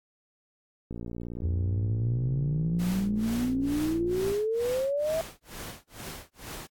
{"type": "click train", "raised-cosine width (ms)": 3, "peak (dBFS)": -25, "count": 201, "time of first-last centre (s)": [0.91, 4.317], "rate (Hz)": 58.7}
{"type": "exponential sweep", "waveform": "sine", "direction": "up", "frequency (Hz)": [81.4, 659.3], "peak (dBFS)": -25, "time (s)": [1.43, 5.21], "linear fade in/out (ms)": 0}
{"type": "noise with tremolo", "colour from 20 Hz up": "pink", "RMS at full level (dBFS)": -39, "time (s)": [2.79, 6.67], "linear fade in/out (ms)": 10, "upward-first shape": "sine", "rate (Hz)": 2.2, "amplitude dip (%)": 100}
{"effects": ["AAC 64 kbps"]}